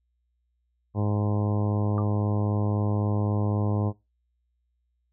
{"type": "harmonic tone", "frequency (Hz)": 103.83, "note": "G#2", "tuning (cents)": 0, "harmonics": [1, 2, 3, 4, 5, 6, 7, 8, 9, 10], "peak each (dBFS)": [-24, -30, -34, -36, -38, -40, -41, -42, -43, -44], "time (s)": [0.94, 3.93], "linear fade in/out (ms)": 50}
{"type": "tone with exponential decay", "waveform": "sine", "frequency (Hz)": 1174.7, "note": "D6", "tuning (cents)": 0, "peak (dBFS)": -28, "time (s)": [1.98, 2.06], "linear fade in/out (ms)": 1, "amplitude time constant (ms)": 17}
{"effects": ["noise-tail reverb RT60 0.2 s tail -19 dB re dry", "added 60 Hz sine -70 dBFS peak until 5.12 s"]}